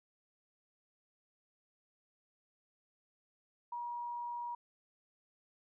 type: tone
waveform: sine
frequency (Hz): 956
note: A#5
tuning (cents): +43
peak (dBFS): -38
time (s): 3.72-4.55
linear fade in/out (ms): 5
effects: none